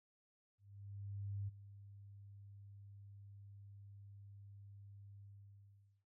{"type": "tone with ADSR envelope", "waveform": "sine", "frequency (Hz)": 100, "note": "G2", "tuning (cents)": 35, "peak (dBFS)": -39, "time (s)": [0.58, 6.05], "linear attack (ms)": 900, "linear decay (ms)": 19, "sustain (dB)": -15, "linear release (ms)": 820, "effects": []}